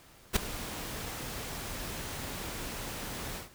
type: noise with ADSR envelope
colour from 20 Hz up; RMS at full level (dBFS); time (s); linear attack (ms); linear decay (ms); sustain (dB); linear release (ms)
pink; -24; 0.33-3.5; 34; 4; -15; 140
effects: pink hiss -57 dBFS RMS until 3.54 s